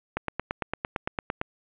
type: click train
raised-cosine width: 0.5 ms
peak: -12 dBFS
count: 12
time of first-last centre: 0.17-1.414 s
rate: 8.84 Hz
effects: resampled to 8000 Hz + 8-bit